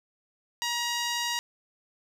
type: tone with low-pass filter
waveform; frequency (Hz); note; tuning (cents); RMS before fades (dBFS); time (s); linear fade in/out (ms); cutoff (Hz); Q
10% pulse; 951; A#5; +34; -30; 0.62-1.39; 0; 10000; 1.3
effects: none